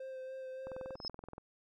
triangle tone with vibrato, 523.3 Hz, C5, in tune, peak -40 dBFS, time 0-0.96 s, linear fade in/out 5 ms, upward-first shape sine, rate 3.5 Hz, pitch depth 16 cents each way
click train, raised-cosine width 1 ms, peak -32 dBFS, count 16, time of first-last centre 0.67-1.381 s, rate 21.1 Hz
sine tone with exponential growth, 5170 Hz, E8, 34 cents flat, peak -33 dBFS, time 0.94-1.08 s, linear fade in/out 1 ms, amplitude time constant 29 ms
effects none

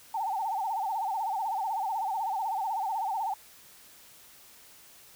sine tone with vibrato, 830.6 Hz, G#5, in tune, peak -28 dBFS, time 0.14-3.34 s, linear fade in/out 5 ms, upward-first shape sine, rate 16 Hz, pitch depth 170 cents each way, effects white hiss -54 dBFS RMS until 5.15 s

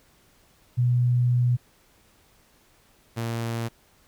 sine / sawtooth tone pair in turn, 122.8 / 115.67 Hz, B2 / A#2, -9 / -13 cents, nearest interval minor second, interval 104 cents, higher first, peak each -18 / -23 dBFS, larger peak first, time 0.77-1.57 / 3.16-3.69 s, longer first, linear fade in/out 20 ms, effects pink hiss -60 dBFS RMS until 4.07 s

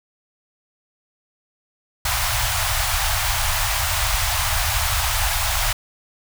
pink band-stop noise, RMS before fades -21 dBFS, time 2.05-5.73 s, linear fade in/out 5 ms, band 110 to 670 Hz, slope 48 dB/octave, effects none

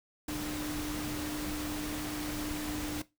sine tone in noise, 300 Hz, D4, 37 cents sharp, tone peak -35 dBFS, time 0.28-3.02 s, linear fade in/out 5 ms, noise pink, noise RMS -39 dBFS, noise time 0.28-3.02 s, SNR +1 dB, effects noise-tail reverb RT60 0.2 s tail -17 dB re dry

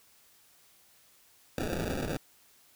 white noise with sample-and-hold, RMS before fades -33 dBFS, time 1.58-2.17 s, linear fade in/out 0 ms, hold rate 1050 Hz, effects white hiss -62 dBFS RMS until 2.75 s

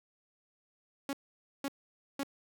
sawtooth tone bursts, 277.2 Hz, C#4, in tune, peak -29 dBFS, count 3, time 1.09-2.233 s, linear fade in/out 2 ms, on 41 ms, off 510 ms, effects none

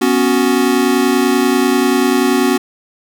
square chord, B suspended second, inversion none, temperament equal, 246.9 / 277.2 / 370 Hz, B3 / C#4 / F#4, 0 / 0 / 0 cents, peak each -16 dBFS, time 0.01-2.58 s, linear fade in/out 10 ms, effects none

